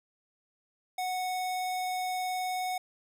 square tone with vibrato, 737 Hz, F#5, 7 cents flat, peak -31 dBFS, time 0.98-2.78 s, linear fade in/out 5 ms, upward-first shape triangle, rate 19 Hz, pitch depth 8 cents each way, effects none

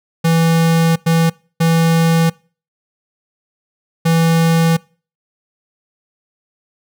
square tone bursts at uneven times, 164.81 Hz, E3, in tune, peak -11 dBFS, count 4, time 0.24-0.96 / 1.06-1.3 / 1.6-2.3 / 4.05-4.77 s, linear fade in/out 10 ms, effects noise-tail reverb RT60 0.4 s tail -25 dB re dry

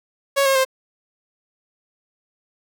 sawtooth tone with pitch steps, 554.4 / 539.9 / 525.7 Hz, C#5 / C#5 / C5, 0 / -46 / +8 cents, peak -11 dBFS, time 0.36-0.651 s, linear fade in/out 20 ms, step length 97 ms, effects none

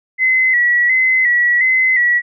sine tone with vibrato, 1988 Hz, B6, 11 cents sharp, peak -10 dBFS, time 0.18-2.22 s, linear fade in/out 50 ms, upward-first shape square, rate 1.4 Hz, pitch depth 49 cents each way, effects none

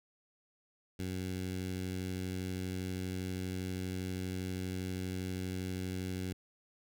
15% pulse tone with notch filter, 92.5 Hz, F#2, in tune, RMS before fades -38 dBFS, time 0.99-6.33 s, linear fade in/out 5 ms, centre 990 Hz, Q 0.82, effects none

